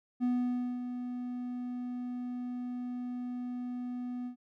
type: tone with ADSR envelope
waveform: triangle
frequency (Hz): 246.9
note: B3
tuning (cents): 0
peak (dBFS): -24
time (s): 0.2-4.36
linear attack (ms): 34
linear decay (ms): 560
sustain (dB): -9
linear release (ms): 98
effects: none